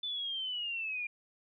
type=linear sweep; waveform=sine; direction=down; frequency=3520 to 2387 Hz; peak=-34 dBFS; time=0.03-1.07 s; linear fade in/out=5 ms; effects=none